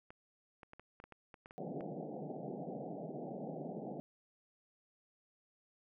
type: clicks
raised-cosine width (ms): 0.5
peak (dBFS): -37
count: 11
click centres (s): 0.105 / 0.632 / 0.734 / 0.796 / 1.001 / 1.04 / 1.123 / 1.342 / 1.459 / 1.509 / 1.808
type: band-pass noise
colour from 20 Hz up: pink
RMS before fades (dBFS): -44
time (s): 1.58-4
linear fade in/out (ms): 0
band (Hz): 140 to 790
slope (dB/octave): 96
effects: none